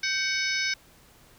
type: harmonic tone with a mistuned harmonic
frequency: 745 Hz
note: F#5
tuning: 12 cents sharp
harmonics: 2 / 3 / 4 / 5 / 6 / 7 / 8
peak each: -31 / -29 / -41 / -35 / -37 / -31 / -36 dBFS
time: 0.03-0.74 s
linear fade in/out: 5 ms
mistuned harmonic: 2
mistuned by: +75 cents
effects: pink hiss -56 dBFS RMS until 1.38 s